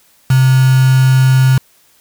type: tone with quantisation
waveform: sine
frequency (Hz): 130.81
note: C3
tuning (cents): 0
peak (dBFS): -6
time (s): 0.3-1.58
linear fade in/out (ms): 5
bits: 3
effects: white hiss -51 dBFS RMS until 2 s